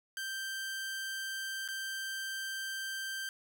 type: tone with dropouts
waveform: sawtooth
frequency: 1568 Hz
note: G6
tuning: in tune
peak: -33 dBFS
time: 0.17-3.29 s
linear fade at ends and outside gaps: 1 ms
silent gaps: 1.678-1.686 s
effects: none